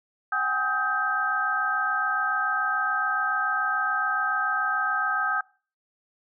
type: tone cluster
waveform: sine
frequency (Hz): 753 / 820 / 1267 / 1569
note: F#5 / G#5 / D#6 / G6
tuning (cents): +30 / -22 / +31 / +1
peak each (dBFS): -33 / -33 / -26 / -26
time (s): 0.32-5.41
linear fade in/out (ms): 5
effects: noise-tail reverb RT60 0.4 s tail -24 dB re dry